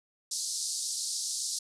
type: band-pass noise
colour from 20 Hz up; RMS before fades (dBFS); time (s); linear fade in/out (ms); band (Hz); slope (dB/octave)
pink; -34; 0.31-1.59; 5; 4300 to 9900; 48
effects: none